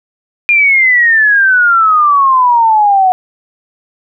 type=exponential sweep; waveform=sine; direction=down; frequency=2426 to 732 Hz; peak=-5 dBFS; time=0.49-3.12 s; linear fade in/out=0 ms; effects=none